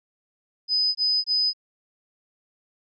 sine tone bursts, 5010 Hz, D#8, 11 cents sharp, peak -19 dBFS, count 3, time 0.68-1.534 s, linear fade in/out 50 ms, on 270 ms, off 22 ms, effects none

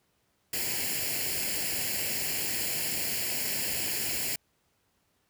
white noise with comb filter, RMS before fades -31 dBFS, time 0.53-4.36 s, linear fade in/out 5 ms, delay 0.41 ms, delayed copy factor +0.75, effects pink hiss -72 dBFS RMS until 5.29 s + high-pass 60 Hz 12 dB/octave

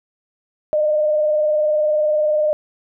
sine tone with vibrato, 608 Hz, D#5, 40 cents flat, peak -14 dBFS, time 0.73-2.53 s, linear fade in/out 0 ms, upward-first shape triangle, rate 20 Hz, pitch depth 49 cents each way, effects none

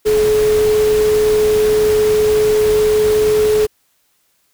sine tone in noise, 426.8 Hz, G#4, 47 cents sharp, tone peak -10 dBFS, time 0.05-3.67 s, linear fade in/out 20 ms, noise pink, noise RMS -25 dBFS, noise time 0.05-3.67 s, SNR +12 dB, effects white hiss -61 dBFS RMS until 4.53 s

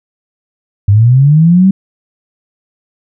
sine linear sweep, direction up, 96.6 to 196 Hz, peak -3 dBFS, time 0.88-1.71 s, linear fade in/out 5 ms, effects none

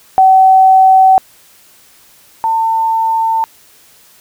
sine tone pair in turn, 760 / 898.3 Hz, F#5 / A5, +46 / +36 cents, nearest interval minor third, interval 290 cents, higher second, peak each -3 / -10 dBFS, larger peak first, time 0.18-1.18 / 2.44-3.44 s, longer neither, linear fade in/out 0 ms, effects white hiss -45 dBFS RMS until 4.2 s

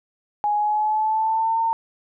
sine tone with pitch glide, 833 to 908.4 Hz, G#5 to A#5, +5 to -45 cents, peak -18 dBFS, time 0.44-1.73 s, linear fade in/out 0 ms, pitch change +150 cents, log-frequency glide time 0.55-1.61 s, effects none

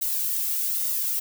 violet noise with flanger, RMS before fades -26 dBFS, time 0.01-1.2 s, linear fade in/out 10 ms, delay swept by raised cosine 1.2 to 2.07 ms, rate 1.2 Hz, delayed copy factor -0.6, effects none

